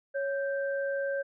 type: tone pair together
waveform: sine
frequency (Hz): 554.4 / 1568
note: C#5 / G6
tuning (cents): 0 / 0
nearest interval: octave + tritone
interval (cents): 1800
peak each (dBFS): -29 / -36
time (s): 0.14-1.23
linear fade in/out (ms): 20
effects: none